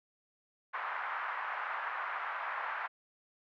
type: band-pass noise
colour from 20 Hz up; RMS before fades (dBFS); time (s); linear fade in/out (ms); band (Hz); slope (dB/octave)
pink; -38; 0.73-2.88; 20; 910 to 1800; 24
effects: none